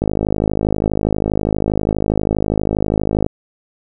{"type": "click train", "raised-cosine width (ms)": 2, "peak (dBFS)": -3, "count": 171, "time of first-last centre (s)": [0.02, 3.264], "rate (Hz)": 52.4, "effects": []}